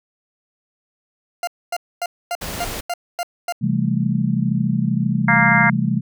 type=tone bursts; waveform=40% pulse; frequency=698.5 Hz; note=F5; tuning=in tune; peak=-20 dBFS; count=8; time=1.43-3.524 s; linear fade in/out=2 ms; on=43 ms; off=250 ms
type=noise; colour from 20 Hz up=pink; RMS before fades=-28 dBFS; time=2.41-2.81 s; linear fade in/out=10 ms
type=chord; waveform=sine; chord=A minor seventh; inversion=first; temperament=just; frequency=132 / 165 / 198 / 220 Hz; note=C3 / E3 / G3 / A3; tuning=+16 / +2 / +18 / 0 cents; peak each=-22 dBFS; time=3.61-6.01 s; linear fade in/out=20 ms
type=harmonic tone; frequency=233.1 Hz; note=A#3; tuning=in tune; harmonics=3 / 4 / 5 / 6 / 7 / 8 / 9; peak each=-23 / -20 / -25 / -21 / -18 / -25 / -17 dBFS; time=5.28-5.7 s; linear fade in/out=5 ms
effects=none